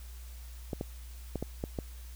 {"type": "clicks", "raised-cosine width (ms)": 2, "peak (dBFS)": -20, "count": 6, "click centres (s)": [0.732, 0.811, 1.357, 1.426, 1.639, 1.788], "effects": ["added 60 Hz sine -43 dBFS peak until 2.15 s", "white hiss -56 dBFS RMS until 2.15 s"]}